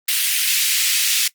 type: high-pass noise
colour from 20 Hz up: pink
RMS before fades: -18 dBFS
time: 0.08-1.28 s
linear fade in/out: 5 ms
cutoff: 2300 Hz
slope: 24 dB/octave
effects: noise-tail reverb RT60 0.1 s tail -20 dB re dry + Opus 32 kbps